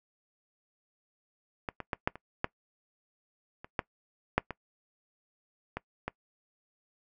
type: clicks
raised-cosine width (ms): 0.5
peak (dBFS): -18 / -22 / -15 / -11 / -28 / -12 / -28 / -12 / -8 / -21 / -19 / -18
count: 12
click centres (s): 1.688 / 1.803 / 1.932 / 2.075 / 2.156 / 2.444 / 3.645 / 3.792 / 4.38 / 4.507 / 5.77 / 6.08
effects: noise-tail reverb RT60 0.1 s tail -22 dB re dry